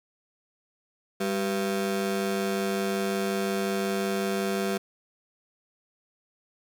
30% pulse ring-modulated tone, 293.7 Hz, D4, in tune, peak -20 dBFS, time 1.2-4.78 s, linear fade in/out 10 ms, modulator 94.1 Hz, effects none

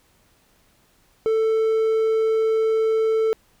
triangle tone, 442.9 Hz, A4, 11 cents sharp, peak -15 dBFS, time 1.26-3.33 s, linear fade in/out 0 ms, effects pink hiss -60 dBFS RMS until 3.6 s

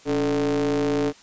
square ring-modulated tone, 77.78 Hz, D#2, in tune, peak -18 dBFS, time 0.05-1.13 s, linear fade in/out 50 ms, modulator 361 Hz, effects white hiss -50 dBFS RMS until 1.22 s + resampled to 16000 Hz

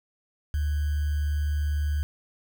sine tone with sample-and-hold, 74 Hz, D2, 14 cents sharp, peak -23 dBFS, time 0.54-2.03 s, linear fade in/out 0 ms, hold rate 1575 Hz, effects none

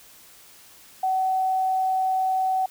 sine tone, 755 Hz, F#5, 35 cents sharp, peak -20 dBFS, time 1.03-2.66 s, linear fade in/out 5 ms, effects white hiss -50 dBFS RMS until 2.7 s

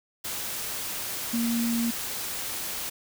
sine tone in noise, 233.1 Hz, A#3, in tune, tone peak -24 dBFS, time 1.33-1.91 s, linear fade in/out 10 ms, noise white, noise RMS -33 dBFS, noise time 0.24-2.9 s, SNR +6 dB, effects none

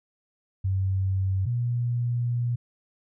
sine tone pair in turn, 95.5 / 120.41 Hz, G2 / B2, -45 / -43 cents, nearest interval major third, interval 402 cents, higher second, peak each -22 / -23 dBFS, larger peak first, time 0.64-1.46 / 1.46-2.56 s, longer second, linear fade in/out 10 ms, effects none

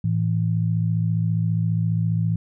sine tone pair together, 110 / 164.81 Hz, A2 / E3, 0 / 0 cents, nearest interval perfect fifth, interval 700 cents, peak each -21 / -22 dBFS, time 0.04-2.36 s, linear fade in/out 5 ms, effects none

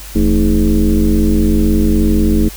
sine tone with frequency modulation, 123.3 Hz, B2, 2 cents flat, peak -8 dBFS, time 0.15-2.49 s, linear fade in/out 10 ms, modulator 96.3 Hz, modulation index 2.4, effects added 50 Hz sine -31 dBFS peak until 2.56 s + white hiss -33 dBFS RMS until 2.56 s

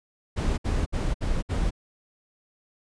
brown noise bursts, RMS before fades -25 dBFS, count 5, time 0.36-1.708 s, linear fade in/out 20 ms, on 220 ms, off 62 ms, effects resampled to 22050 Hz

